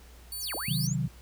10% pulse tone, 4500 Hz, C#8, 25 cents sharp, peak -28 dBFS, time 0.32-0.87 s, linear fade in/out 2 ms
sine linear two-way sweep, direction down then up, 7560 to 260 to 7560 Hz, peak -34 dBFS, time 0.39-0.96 s, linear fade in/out 50 ms, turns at 0.55 s
sine chord, C diminished, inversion none, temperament equal, 130.81 / 155.56 / 185 Hz, C3 / Eb3 / Gb3, 0 / 0 / 0 cents, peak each -30 / -30 / -33 dBFS, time 0.68-1.08 s, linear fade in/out 5 ms
effects added 60 Hz sine -49 dBFS peak until 1.21 s + pink hiss -56 dBFS RMS until 1.21 s

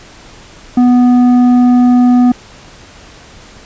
triangle tone with tanh clipping, 246.7 Hz, B3, 2 cents flat, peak -6 dBFS, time 0.77-2.32 s, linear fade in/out 5 ms, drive 12 dB, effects pink hiss -37 dBFS RMS until 3.65 s + resampled to 16000 Hz

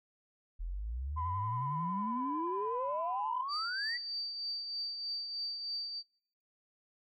sine exponential sweep, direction up, 39.7 to 1995 Hz, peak -35 dBFS, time 0.59-3.98 s, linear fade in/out 20 ms
sine tone with vibrato, 1006 Hz, B5, 32 cents sharp, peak -34 dBFS, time 1.16-3.43 s, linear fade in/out 20 ms, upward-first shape sine, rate 11 Hz, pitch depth 35 cents each way
sine tone with tremolo, 4632 Hz, D8, 25 cents flat, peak -34 dBFS, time 3.48-6.03 s, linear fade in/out 50 ms, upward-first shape triangle, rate 3.2 Hz, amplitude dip 50%
effects noise-tail reverb RT60 0.7 s tail -25 dB re dry + tanh soft clip ceiling -24 dBFS

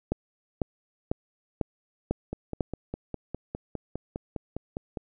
two click trains, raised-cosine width 2 ms, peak -12 / -19 dBFS, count 6 / 14, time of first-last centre 0.12-2.608 / 2.33-4.972 s, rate 2.01 / 4.92 Hz, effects none

